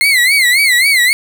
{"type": "tone with vibrato", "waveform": "35% pulse", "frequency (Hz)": 2093, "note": "C7", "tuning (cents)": 0, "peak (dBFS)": -6, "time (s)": [0.01, 1.13], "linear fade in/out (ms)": 0, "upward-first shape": "sine", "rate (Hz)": 3.7, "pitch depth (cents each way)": 150, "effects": []}